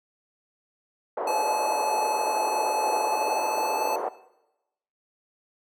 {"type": "band-pass noise", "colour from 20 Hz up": "white", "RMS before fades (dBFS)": -29, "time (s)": [1.17, 4.09], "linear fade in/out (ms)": 5, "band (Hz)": [430, 840], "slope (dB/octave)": 24}
{"type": "tone with pitch glide", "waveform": "square", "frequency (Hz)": [861, 870.5], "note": ["A5", "A5"], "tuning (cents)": [-38, -19], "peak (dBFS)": -27, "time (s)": [1.27, 3.96], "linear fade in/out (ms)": 5, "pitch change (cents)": 19, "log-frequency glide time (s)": [2.99, 3.85]}
{"effects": ["noise-tail reverb RT60 0.9 s tail -17 dB re dry"]}